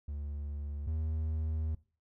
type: tone pair in turn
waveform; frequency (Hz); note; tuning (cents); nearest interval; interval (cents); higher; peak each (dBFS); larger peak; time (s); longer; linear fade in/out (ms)
triangle; 72.6 / 78.66; D2 / D#2; -19 / +19; minor second; 138; second; -34 / -29; second; 0.08-0.87 / 0.87-1.75; second; 5
effects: noise-tail reverb RT60 0.4 s tail -21 dB re dry